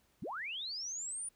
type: linear sweep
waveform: sine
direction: up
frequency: 107.5 to 9600 Hz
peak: -38 dBFS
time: 0.22-1.29 s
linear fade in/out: 5 ms
effects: pink hiss -72 dBFS RMS until 1.35 s